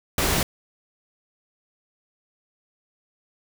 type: noise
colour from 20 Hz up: pink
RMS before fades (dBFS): -22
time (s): 0.18-0.43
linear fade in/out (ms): 2
effects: none